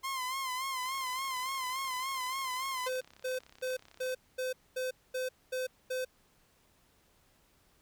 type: tone with vibrato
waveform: sawtooth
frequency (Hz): 1043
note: C6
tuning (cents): -6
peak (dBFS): -30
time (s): 0.03-2.89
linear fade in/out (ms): 20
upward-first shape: sine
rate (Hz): 3.5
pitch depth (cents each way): 68
type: click train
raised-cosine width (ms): 0.2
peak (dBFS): -37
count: 111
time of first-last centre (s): 0.83-4.123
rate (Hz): 33.4
type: tone bursts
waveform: square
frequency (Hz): 512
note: C5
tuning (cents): -38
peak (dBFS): -33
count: 9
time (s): 2.86-6.05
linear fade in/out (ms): 10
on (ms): 150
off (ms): 230
effects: pink hiss -68 dBFS RMS until 7.81 s